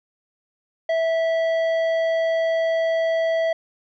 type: tone with tanh clipping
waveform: sine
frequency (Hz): 655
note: E5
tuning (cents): -11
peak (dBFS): -20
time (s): 0.89-3.53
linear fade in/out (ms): 5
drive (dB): 10
effects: none